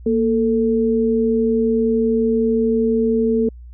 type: tone pair together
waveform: sine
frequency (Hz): 233.1 / 443.6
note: A#3 / A4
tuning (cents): 0 / +14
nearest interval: major seventh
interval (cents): 1114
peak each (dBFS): -17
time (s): 0.06-3.49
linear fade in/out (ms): 5
effects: added 60 Hz sine -35 dBFS peak until 3.73 s